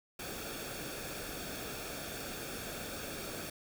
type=noise with comb filter; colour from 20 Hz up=pink; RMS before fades=-42 dBFS; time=0.19-3.5 s; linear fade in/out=5 ms; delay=1 ms; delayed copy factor=-0.6; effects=none